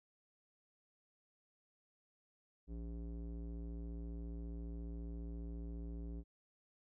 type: tone with low-pass filter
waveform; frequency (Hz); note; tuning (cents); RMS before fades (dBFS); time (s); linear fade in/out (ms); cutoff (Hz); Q
square; 57.3; A#1; -29; -45; 2.67-6.24; 50; 340; 1.6
effects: none